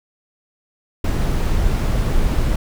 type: noise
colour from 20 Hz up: brown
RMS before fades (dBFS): -17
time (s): 1.04-2.56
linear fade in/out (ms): 5
effects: none